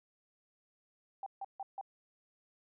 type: tone bursts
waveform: sine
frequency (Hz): 784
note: G5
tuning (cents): 0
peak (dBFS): -38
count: 4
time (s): 1.23-1.812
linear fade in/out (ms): 2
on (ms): 33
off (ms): 150
effects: none